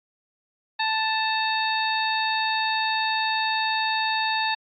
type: harmonic tone with a mistuned harmonic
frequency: 880 Hz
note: A5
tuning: in tune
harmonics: 1 / 2 / 3 / 4 / 5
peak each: -25 / -28 / -30 / -31 / -32 dBFS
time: 0.79-4.55 s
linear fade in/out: 10 ms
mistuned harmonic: 4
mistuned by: +89 cents
effects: AAC 64 kbps